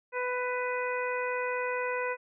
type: harmonic tone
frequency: 497.3 Hz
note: B4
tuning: 12 cents sharp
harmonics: 1 / 2 / 3 / 4 / 5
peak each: -32 / -35 / -37 / -38 / -39 dBFS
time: 0.12-2.17 s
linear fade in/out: 50 ms
effects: none